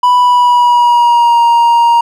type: tone with pitch glide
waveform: triangle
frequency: 987.8 to 938.8 Hz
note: B5 to A#5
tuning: 0 to +12 cents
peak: -3 dBFS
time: 0.03-2.01 s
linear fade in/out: 5 ms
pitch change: -88 cents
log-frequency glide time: 0.18-1.41 s
effects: none